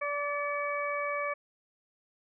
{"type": "harmonic tone with a mistuned harmonic", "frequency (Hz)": 579, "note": "D5", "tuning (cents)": -25, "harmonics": [1, 2, 3, 4], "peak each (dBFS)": [-34, -34, -40, -36], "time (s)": [0.01, 1.34], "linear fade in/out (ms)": 10, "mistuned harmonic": 4, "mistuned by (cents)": -32, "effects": []}